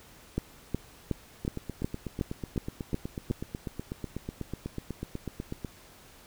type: two click trains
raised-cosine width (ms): 3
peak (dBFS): -15 / -21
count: 9 / 35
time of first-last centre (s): 0.38-3.31 / 1.45-5.648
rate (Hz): 2.73 / 8.1
effects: pink hiss -54 dBFS RMS until 6.26 s